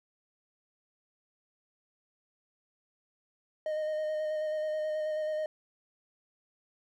triangle tone with vibrato, 617 Hz, D#5, 15 cents flat, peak -28 dBFS, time 3.66-5.46 s, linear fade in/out 2 ms, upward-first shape square, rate 9.3 Hz, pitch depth 14 cents each way, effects none

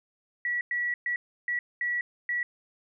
sine tone bursts at uneven times, 1937 Hz, B6, 34 cents flat, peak -26 dBFS, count 6, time 0.45-0.61 / 0.71-0.94 / 1.06-1.16 / 1.48-1.59 / 1.81-2.01 / 2.29-2.43 s, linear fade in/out 2 ms, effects none

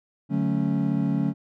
triangle chord, D major seventh, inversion none, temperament equal, 146.83 / 185 / 220 / 277.2 Hz, D3 / F#3 / A3 / C#4, 0 / 0 / 0 / 0 cents, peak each -25 dBFS, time 0.29-1.34 s, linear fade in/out 50 ms, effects none

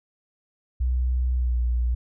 sine tone with pitch glide, 62.5 to 60.16 Hz, B1 to B1, +21 to -45 cents, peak -20 dBFS, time 0.8-1.95 s, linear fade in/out 10 ms, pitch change -66 cents, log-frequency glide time 1.36-1.58 s, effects none

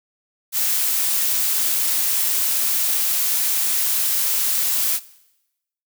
blue noise, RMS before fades -20 dBFS, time 0.52-5 s, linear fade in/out 50 ms, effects noise-tail reverb RT60 0.9 s tail -19 dB re dry

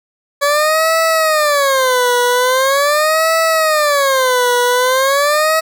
20% pulse tone with vibrato, 564 Hz, C#5, 30 cents sharp, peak -6 dBFS, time 0.41-5.61 s, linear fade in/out 20 ms, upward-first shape sine, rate 0.42 Hz, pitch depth 250 cents each way, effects none

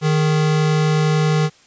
square tone pair together, 154.5 / 412.5 Hz, D#3 / G#4, -12 / -12 cents, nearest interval octave + perfect fourth, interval 1700 cents, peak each -15 / -26 dBFS, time 0.01-1.5 s, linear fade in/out 50 ms, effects white hiss -51 dBFS RMS until 1.66 s + resampled to 16000 Hz

